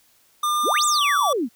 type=tone with pitch glide; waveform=square; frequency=1201 to 1152.7 Hz; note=D6 to D6; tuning=+38 to -33 cents; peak=-20 dBFS; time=0.43-1.33 s; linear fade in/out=5 ms; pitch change=-71 cents; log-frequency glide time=0.96-1.02 s
type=exponential two-way sweep; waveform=sine; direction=up then down; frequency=207.7 to 8390 to 207.7 Hz; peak=-20 dBFS; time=0.63-1.49 s; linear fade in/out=50 ms; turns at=0.85 s
effects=white hiss -59 dBFS RMS until 1.55 s